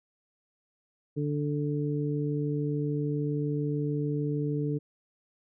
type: harmonic tone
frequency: 146.83 Hz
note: D3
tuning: in tune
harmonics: 1 / 2 / 3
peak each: -29 / -32 / -34 dBFS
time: 1.16-4.79 s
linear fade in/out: 20 ms
effects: none